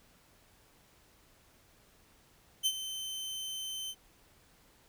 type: tone with ADSR envelope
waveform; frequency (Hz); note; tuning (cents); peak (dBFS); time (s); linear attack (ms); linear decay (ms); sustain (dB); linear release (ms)
sawtooth; 3080; G7; -31; -22; 2.63-3.95; 31; 56; -12; 54
effects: pink hiss -64 dBFS RMS until 4.88 s